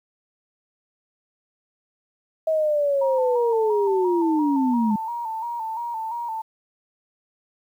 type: linear sweep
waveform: sine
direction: down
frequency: 643 to 204.2 Hz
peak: -18 dBFS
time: 2.47-4.96 s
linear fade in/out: 5 ms
type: tone with vibrato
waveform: sine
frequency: 917 Hz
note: A#5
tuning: 29 cents flat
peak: -26 dBFS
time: 3.01-6.42 s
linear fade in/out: 10 ms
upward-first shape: square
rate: 2.9 Hz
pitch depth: 54 cents each way
effects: 9-bit